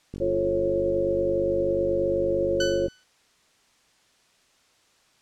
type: click train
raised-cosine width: 3 ms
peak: -22 dBFS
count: 134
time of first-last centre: 0.14-2.882 s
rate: 48.5 Hz
type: chord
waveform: sine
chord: F augmented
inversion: none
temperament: just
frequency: 349.2 / 436.5 / 545.7 Hz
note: F4 / A4 / C#5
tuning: 0 / -14 / -27 cents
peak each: -26 / -29 / -24 dBFS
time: 0.2-2.88 s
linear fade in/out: 20 ms
type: tone with exponential decay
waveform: 15% pulse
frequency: 1500 Hz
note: F#6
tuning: 23 cents sharp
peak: -17 dBFS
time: 2.6-3.04 s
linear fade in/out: 5 ms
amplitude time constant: 95 ms
effects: white hiss -62 dBFS RMS until 5.21 s + low-pass 7000 Hz 12 dB/octave